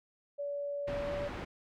sine tone with pitch glide, 572 to 576.3 Hz, D5 to D5, -46 to -33 cents, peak -34 dBFS, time 0.38-1.29 s, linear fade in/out 20 ms, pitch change +13 cents, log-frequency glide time 0.99-1.14 s
pink low-pass noise, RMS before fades -41 dBFS, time 0.87-1.45 s, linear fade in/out 10 ms, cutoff 2300 Hz, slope 12 dB/octave
effects none

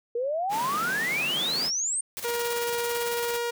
sine exponential sweep, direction up, 458.4 to 8870 Hz, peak -25 dBFS, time 0.15-2.01 s, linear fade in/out 5 ms
pink high-pass noise, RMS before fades -35 dBFS, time 0.49-1.71 s, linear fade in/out 50 ms, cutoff 140 Hz, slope 96 dB/octave
white noise with tremolo, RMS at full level -34 dBFS, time 2.17-3.38 s, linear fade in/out 0 ms, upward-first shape square, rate 18 Hz, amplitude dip 60%
sawtooth tone, 473.7 Hz, A#4, 28 cents sharp, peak -23 dBFS, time 2.24-3.51 s, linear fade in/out 10 ms
effects none

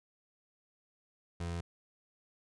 30% pulse tone, 85.5 Hz, F2, 36 cents flat, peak -33 dBFS, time 1.4-1.61 s, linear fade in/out 5 ms, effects resampled to 22050 Hz

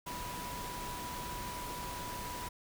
sine tone in noise, 982 Hz, B5, 10 cents flat, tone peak -42 dBFS, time 0.06-2.49 s, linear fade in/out 10 ms, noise pink, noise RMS -43 dBFS, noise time 0.06-2.49 s, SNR -2 dB, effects none

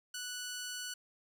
10% pulse tone, 1480 Hz, F#6, in tune, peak -31 dBFS, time 0.14-0.94 s, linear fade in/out 5 ms, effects none

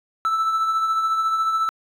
triangle tone with tremolo, 1318.5 Hz, E6, in tune, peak -14 dBFS, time 0.25-1.69 s, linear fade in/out 0 ms, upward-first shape triangle, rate 14 Hz, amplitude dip 50%, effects tanh soft clip ceiling -10 dBFS

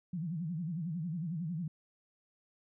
sine tone with vibrato, 166.8 Hz, E3, 21 cents sharp, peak -34 dBFS, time 0.13-1.68 s, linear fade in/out 5 ms, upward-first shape sine, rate 11 Hz, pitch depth 170 cents each way, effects none

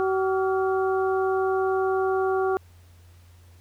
harmonic tone with a mistuned harmonic, 380 Hz, F#4, 46 cents sharp, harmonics 1 / 2 / 3 / 4, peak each -22 / -28 / -32 / -34 dBFS, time 0-2.57 s, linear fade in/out 0 ms, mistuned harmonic 4, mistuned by -140 cents, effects added 87 Hz sine -49 dBFS peak until 3.6 s + pink hiss -60 dBFS RMS until 3.6 s

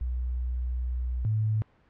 sine tone pair in turn, 61.74 / 108.46 Hz, B1 / A2, 0 / -24 cents, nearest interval minor seventh, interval 976 cents, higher second, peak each -27 / -23 dBFS, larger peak second, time 0.01-1.25 / 1.25-1.62 s, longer first, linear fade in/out 0 ms, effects pink hiss -63 dBFS RMS until 1.89 s + low-pass 2000 Hz 12 dB/octave

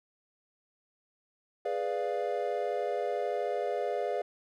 triangle chord, G# diminished seventh, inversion none, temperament equal, 415.3 / 493.9 / 587.3 / 698.5 Hz, G#4 / B4 / D5 / F5, 0 / 0 / 0 / 0 cents, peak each -33 dBFS, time 1.65-4.22 s, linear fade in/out 5 ms, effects none

